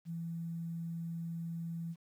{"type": "tone with quantisation", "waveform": "sine", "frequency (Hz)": 167.1, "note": "E3", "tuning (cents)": 24, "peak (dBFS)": -37, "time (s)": [0.05, 1.96], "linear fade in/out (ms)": 50, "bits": 11, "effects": []}